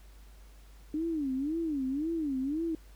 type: tone with vibrato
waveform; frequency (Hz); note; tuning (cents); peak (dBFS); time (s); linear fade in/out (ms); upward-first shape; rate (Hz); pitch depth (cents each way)
sine; 294.9; D4; +7; -29; 0.94-2.75; 2; sine; 1.9; 220
effects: added 50 Hz sine -50 dBFS peak until 2.95 s + pink hiss -62 dBFS RMS until 2.95 s